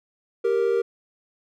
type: tone pair together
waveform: triangle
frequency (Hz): 392 / 466.8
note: G4 / A#4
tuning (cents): 0 / +2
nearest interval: minor third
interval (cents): 302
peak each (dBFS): -21 / -19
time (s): 0.44-0.82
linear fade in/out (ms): 10
effects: none